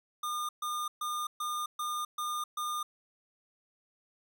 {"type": "tone bursts", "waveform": "square", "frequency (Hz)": 1212, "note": "D#6", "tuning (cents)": -46, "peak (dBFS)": -33, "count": 7, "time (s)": [0.23, 2.83], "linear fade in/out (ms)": 5, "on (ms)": 260, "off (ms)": 130, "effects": []}